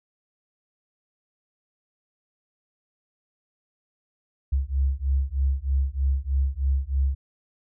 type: beating tone pair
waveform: sine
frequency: 66.4 / 69.6 Hz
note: C2 / C#2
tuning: +26 / +8 cents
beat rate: 3.2 Hz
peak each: -24 dBFS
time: 4.52-7.15 s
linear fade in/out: 10 ms
effects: none

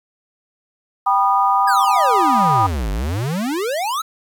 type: chord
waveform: sine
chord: G augmented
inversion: none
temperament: just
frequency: 784 / 980 / 1225 Hz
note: G5 / B5 / D#6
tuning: 0 / -14 / -27 cents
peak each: -17 dBFS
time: 1.06-2.67 s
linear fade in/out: 10 ms
type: exponential two-way sweep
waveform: square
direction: down then up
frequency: 1700 to 47.26 to 1354 Hz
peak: -20 dBFS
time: 1.67-4.02 s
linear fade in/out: 10 ms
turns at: 2.91 s
effects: 8-bit

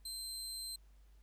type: tone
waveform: 25% pulse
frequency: 4121 Hz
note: C8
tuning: 27 cents flat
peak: -37 dBFS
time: 0.05-0.76 s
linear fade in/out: 5 ms
effects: added 50 Hz sine -59 dBFS peak until 1.22 s + pink hiss -75 dBFS RMS until 1.22 s

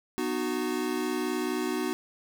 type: chord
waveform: square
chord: B major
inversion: none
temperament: equal with one note detuned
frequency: 246.9 / 305.8 / 370 Hz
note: B3 / D#4 / F#4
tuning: 0 / -30 / 0 cents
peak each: -34 / -33 / -32 dBFS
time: 0.18-1.93 s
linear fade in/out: 0 ms
effects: none

